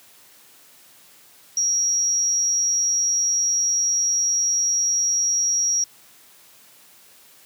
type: tone with amplitude modulation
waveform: sine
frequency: 5670 Hz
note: F8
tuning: 25 cents sharp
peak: -16 dBFS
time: 1.57-5.84 s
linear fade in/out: 2 ms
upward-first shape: sine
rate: 190 Hz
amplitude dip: 40%
effects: white hiss -51 dBFS RMS until 7.45 s + high-pass 100 Hz 12 dB/octave